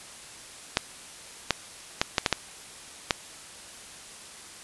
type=clicks; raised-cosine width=0.2 ms; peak=-3 dBFS; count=7; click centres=0.771 / 1.507 / 2.015 / 2.182 / 2.262 / 2.327 / 3.108 s; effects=white hiss -45 dBFS RMS until 4.63 s + resampled to 24000 Hz